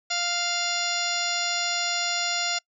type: harmonic tone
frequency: 698.5 Hz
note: F5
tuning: in tune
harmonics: 1 / 2 / 3 / 4 / 5 / 6 / 7 / 8 / 10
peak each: -33 / -33 / -33 / -33 / -33 / -33 / -33 / -33 / -33 dBFS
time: 0.1-2.59 s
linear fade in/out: 10 ms
effects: noise-tail reverb RT60 0.1 s tail -26 dB re dry